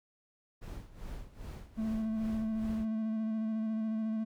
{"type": "noise with tremolo", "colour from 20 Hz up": "brown", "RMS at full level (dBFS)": -41, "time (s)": [0.61, 2.86], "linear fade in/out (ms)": 20, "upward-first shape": "sine", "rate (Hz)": 2.5, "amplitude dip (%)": 80}
{"type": "tone with vibrato", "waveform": "triangle", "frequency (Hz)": 220, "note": "A3", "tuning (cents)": 0, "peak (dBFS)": -29, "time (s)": [1.77, 4.25], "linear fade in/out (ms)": 20, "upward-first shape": "square", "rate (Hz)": 14, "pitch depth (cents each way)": 16}
{"effects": []}